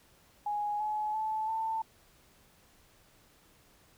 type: tone with pitch steps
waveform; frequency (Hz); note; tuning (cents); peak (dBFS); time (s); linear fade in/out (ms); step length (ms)
sine; 830.6 / 850 / 869.9 / 890.2; G#5 / G#5 / A5 / A5; 0 / +40 / -20 / +20; -30; 0.46-1.82; 5; 340
effects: pink hiss -63 dBFS RMS until 3.97 s